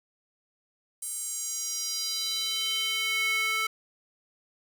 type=tone with high-pass filter sweep; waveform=square; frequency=440 Hz; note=A4; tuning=in tune; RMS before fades=-30 dBFS; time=1.02-3.67 s; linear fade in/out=5 ms; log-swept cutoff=9100 to 1700 Hz; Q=3.4; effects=none